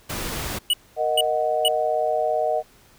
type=noise; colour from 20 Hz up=pink; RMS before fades=-29 dBFS; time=0.09-0.59 s; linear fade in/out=10 ms
type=tone bursts; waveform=square; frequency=2932 Hz; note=F#7; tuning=16 cents flat; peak=-17 dBFS; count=3; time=0.7-1.682 s; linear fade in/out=2 ms; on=34 ms; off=440 ms
type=chord; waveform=sine; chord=D# minor; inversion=second; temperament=equal; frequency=466.2 / 622.3 / 740 Hz; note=A#4 / D#5 / F#5; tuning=0 / 0 / 0 cents; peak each=-27 / -22 / -24 dBFS; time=0.96-2.63 s; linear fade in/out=50 ms
effects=pink hiss -54 dBFS RMS until 2.98 s